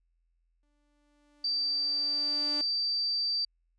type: tone with exponential growth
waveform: sawtooth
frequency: 292.8 Hz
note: D4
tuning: 5 cents flat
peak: -33 dBFS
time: 0.63-2.61 s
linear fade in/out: 0 ms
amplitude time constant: 430 ms
type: tone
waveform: sine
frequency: 4657 Hz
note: D8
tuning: 15 cents flat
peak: -27 dBFS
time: 1.44-3.45 s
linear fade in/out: 5 ms
effects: added 42 Hz sine -70 dBFS peak until 3.78 s + resampled to 22050 Hz